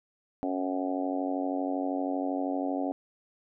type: harmonic tone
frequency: 92.7 Hz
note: F#2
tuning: 4 cents sharp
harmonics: 3 / 4 / 5 / 6 / 7 / 8 / 9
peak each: -30 / -41 / -40 / -38 / -37 / -36 / -46 dBFS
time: 0.43-2.92 s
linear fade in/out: 0 ms
effects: none

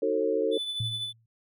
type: chord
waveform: sine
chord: D# diminished seventh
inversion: none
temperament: just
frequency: 311.1 / 373.4 / 448 / 537.6 Hz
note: D#4 / F#4 / A4 / C5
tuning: 0 / +16 / +31 / +47 cents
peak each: -32 / -32 / -26 / -30 dBFS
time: 0.02-0.58 s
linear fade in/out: 5 ms
type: tone with tremolo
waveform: triangle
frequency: 3491 Hz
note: A7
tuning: 14 cents flat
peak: -27 dBFS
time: 0.51-1.13 s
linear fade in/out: 50 ms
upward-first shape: triangle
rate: 12 Hz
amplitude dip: 50%
type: tone with exponential decay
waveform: sine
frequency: 113.7 Hz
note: A#2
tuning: 43 cents flat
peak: -26 dBFS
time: 0.8-1.26 s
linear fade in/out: 5 ms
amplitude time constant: 99 ms
effects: none

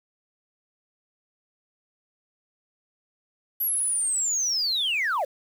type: linear sweep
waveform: sine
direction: down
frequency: 11830 to 495.3 Hz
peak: -21 dBFS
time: 3.6-5.25 s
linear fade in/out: 10 ms
effects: tanh soft clip ceiling -20 dBFS + 8-bit

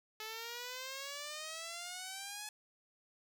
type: exponential sweep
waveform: 5% pulse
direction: up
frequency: 430.5 to 853 Hz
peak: -31 dBFS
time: 0.2-2.49 s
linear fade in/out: 2 ms
effects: none

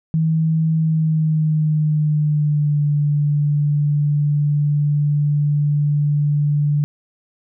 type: tone with pitch glide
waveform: sine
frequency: 160 to 146.72 Hz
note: D#3 to D3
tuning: +49 to -1 cents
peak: -14 dBFS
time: 0.14-6.84 s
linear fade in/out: 0 ms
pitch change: -150 cents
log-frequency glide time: 0.76-2.82 s
effects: none

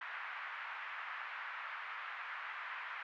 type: band-pass noise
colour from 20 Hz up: pink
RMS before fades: -45 dBFS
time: 0.01-3.03 s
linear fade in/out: 5 ms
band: 1100 to 2200 Hz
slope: 24 dB/octave
effects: none

